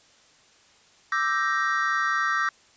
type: chord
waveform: triangle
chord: E half-diminished seventh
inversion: third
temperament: equal with one note detuned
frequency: 1174.7 / 1318.5 / 1568 / 1876.5 Hz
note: D6 / E6 / G6 / Bb6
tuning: 0 / 0 / 0 / +11 cents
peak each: -26 dBFS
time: 1.12-2.49 s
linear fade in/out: 2 ms
effects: white hiss -57 dBFS RMS until 2.76 s + resampled to 16000 Hz